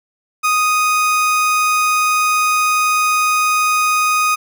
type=tone; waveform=30% pulse; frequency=1244.5 Hz; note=D#6; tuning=in tune; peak=-10 dBFS; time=0.43-4.36 s; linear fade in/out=20 ms; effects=none